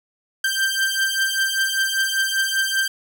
sawtooth beating tone pair, 1568 / 1573.1 Hz, G6 / G6, 0 / +6 cents, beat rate 5.1 Hz, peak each -19 / -18 dBFS, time 0.44-2.88 s, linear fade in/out 5 ms, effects none

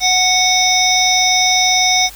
harmonic tone with a mistuned harmonic, 738 Hz, F#5, 5 cents flat, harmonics 1 / 3 / 5 / 7 / 8, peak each -17 / -17 / -17 / -17 / -17 dBFS, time 0-2.1 s, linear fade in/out 50 ms, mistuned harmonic 7, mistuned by +47 cents, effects added 50 Hz sine -39 dBFS peak until 2.15 s + white hiss -37 dBFS RMS until 2.15 s

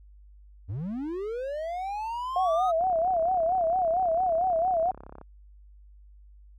triangle linear sweep, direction up, 80.8 to 1278 Hz, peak -28 dBFS, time 0.68-2.72 s, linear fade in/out 20 ms
sine tone with vibrato, 698.5 Hz, F5, in tune, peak -22 dBFS, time 2.36-4.91 s, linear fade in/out 2 ms, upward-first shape sine, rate 4.4 Hz, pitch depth 140 cents each way
click train, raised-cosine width 1 ms, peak -30 dBFS, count 82, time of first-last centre 2.81-5.214 s, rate 33.7 Hz
effects added 50 Hz sine -49 dBFS peak until 6.58 s

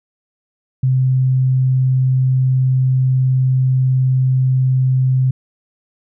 sine tone, 129.9 Hz, C3, 12 cents flat, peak -11 dBFS, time 0.83-5.31 s, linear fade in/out 5 ms, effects none

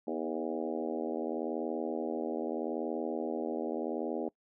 harmonic tone with a mistuned harmonic, 80.8 Hz, E2, 34 cents flat, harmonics 3 / 4 / 5 / 6 / 7 / 8 / 9 / 10, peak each -39 / -38 / -39 / -40 / -41 / -44 / -45 / -48 dBFS, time 0.07-4.29 s, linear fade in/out 5 ms, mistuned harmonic 4, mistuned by -40 cents, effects noise-tail reverb RT60 0.1 s tail -24 dB re dry

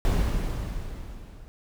brown noise with level ramp, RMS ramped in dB -20 to -46 dBFS, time 0.05-1.48 s, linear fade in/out 0 ms, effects none

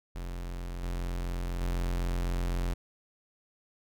45% pulse tone with level steps, 43.91 Hz, F1, 10 cents sharp, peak -35 / -31 / -28 dBFS, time 0.15-2.74 s, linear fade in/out 10 ms, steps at 0.83 / 1.61 s, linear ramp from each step 5 ms, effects none

